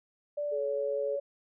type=tone with pitch glide; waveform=sine; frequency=585 to 563.4 Hz; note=D5 to C#5; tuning=-7 to +28 cents; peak=-30 dBFS; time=0.37-1.2 s; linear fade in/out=10 ms; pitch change=-65 cents; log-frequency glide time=0.54-0.6 s
type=tone with vibrato; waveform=sine; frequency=429.7 Hz; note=A4; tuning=41 cents flat; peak=-33 dBFS; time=0.51-1.17 s; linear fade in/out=20 ms; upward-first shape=sine; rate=11 Hz; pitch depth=8 cents each way
effects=none